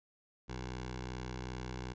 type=tone with notch filter; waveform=10% pulse; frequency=62.6 Hz; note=B1; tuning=24 cents sharp; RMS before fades=-42 dBFS; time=0.48-1.94 s; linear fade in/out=20 ms; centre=240 Hz; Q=2; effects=resampled to 16000 Hz